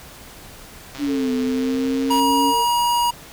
click train, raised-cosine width 0.2 ms, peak -18 dBFS, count 168, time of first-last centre 0.95-2.196 s, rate 134 Hz
sine exponential two-way sweep, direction down then up, 293.7 to 252.5 to 280.2 Hz, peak -19 dBFS, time 0.98-2.54 s, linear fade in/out 50 ms, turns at 1.32 s
sine tone with pitch glide, 440 to 459.2 Hz, A4 to A#4, 0 to -26 cents, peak -26 dBFS, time 1.06-2.66 s, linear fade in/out 50 ms, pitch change +74 cents, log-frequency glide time 1.46-1.78 s
square tone, 956 Hz, A#5, 43 cents sharp, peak -17 dBFS, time 2.1-3.11 s, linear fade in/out 10 ms
effects pink hiss -41 dBFS RMS until 3.32 s

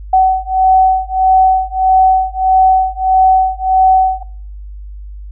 sine beating tone pair, 754 / 755.6 Hz, F#5 / F#5, +32 / +36 cents, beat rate 1.6 Hz, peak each -11 dBFS, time 0.13-4.23 s, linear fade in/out 5 ms, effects noise-tail reverb RT60 0.7 s tail -26 dB re dry + added 50 Hz sine -26 dBFS peak until 5.31 s

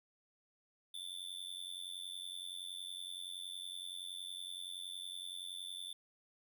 square tone with amplitude modulation, 3520 Hz, A7, in tune, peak -40 dBFS, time 0.94-5.93 s, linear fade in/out 5 ms, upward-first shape sine, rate 90.7 Hz, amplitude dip 90%, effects none

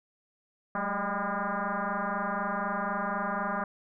sine tone with frequency modulation, 214 Hz, A3, 48 cents flat, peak -28 dBFS, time 0.75-3.64 s, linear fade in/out 2 ms, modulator 202 Hz, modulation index 6.8, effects none

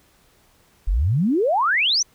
sine exponential sweep, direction up, 38.89 to 6272 Hz, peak -16 dBFS, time 0.87-2.03 s, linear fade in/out 10 ms, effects pink hiss -58 dBFS RMS until 2.14 s

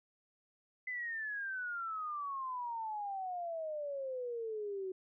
sine exponential sweep, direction down, 2036 to 370 Hz, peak -37 dBFS, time 0.87-4.92 s, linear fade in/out 5 ms, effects none

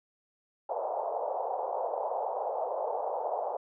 white band-pass noise, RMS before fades -33 dBFS, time 0.69-3.57 s, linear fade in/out 5 ms, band 480 to 880 Hz, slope 48 dB/octave, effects none

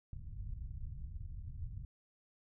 pink low-pass noise, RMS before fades -44 dBFS, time 0.13-1.85 s, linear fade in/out 2 ms, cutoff 120 Hz, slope 24 dB/octave, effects none

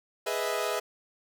sawtooth chord, E major seventh, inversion first, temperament equal, 415.3 / 493.9 / 622.3 / 659.3 Hz, G#4 / B4 / D#5 / E5, 0 / 0 / 0 / 0 cents, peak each -30 dBFS, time 0.26-0.8 s, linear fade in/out 10 ms, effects none

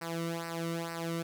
sawtooth tone with flanger, 166.9 Hz, E3, 22 cents sharp, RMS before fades -36 dBFS, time 0.01-1.23 s, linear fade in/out 10 ms, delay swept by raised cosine 0.29 to 1.23 ms, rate 2.2 Hz, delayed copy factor -0.8, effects none

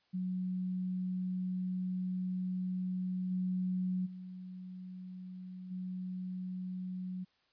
sine tone with level steps, 183.8 Hz, F#3, 11 cents flat, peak -33 / -31 / -43 / -37 dBFS, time 0.13-7.25 s, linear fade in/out 20 ms, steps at 3.3 / 4.05 / 5.7 s, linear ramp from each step 20 ms, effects white hiss -73 dBFS RMS until 7.52 s + resampled to 11025 Hz

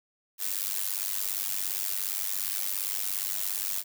blue noise with amplitude modulation, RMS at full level -27 dBFS, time 0.38-3.84 s, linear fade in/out 50 ms, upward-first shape sine, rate 97.3 Hz, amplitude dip 100%, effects none

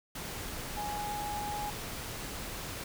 sine tone in noise, 830.6 Hz, G#5, in tune, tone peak -35 dBFS, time 0.77-1.7 s, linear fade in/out 5 ms, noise pink, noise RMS -40 dBFS, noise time 0.15-2.84 s, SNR +2 dB, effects none

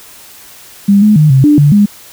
sine tone with pitch steps, 200.5 / 211.8 / 152.3 / 133.3 / 295.8 / 145.4 / 205.1 Hz, G3 / G#3 / D#3 / C3 / D4 / D3 / G#3, +39 / +34 / -37 / +33 / +13 / -17 / -21 cents, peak -3 dBFS, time 0.88-1.86 s, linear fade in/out 10 ms, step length 140 ms, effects white hiss -36 dBFS RMS until 2.12 s

